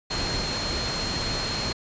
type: tone in noise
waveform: sine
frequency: 4223 Hz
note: C8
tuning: 15 cents sharp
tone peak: -30 dBFS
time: 0.1-1.73 s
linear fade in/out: 10 ms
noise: pink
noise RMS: -29 dBFS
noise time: 0.1-1.73 s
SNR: -4 dB
effects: resampled to 16000 Hz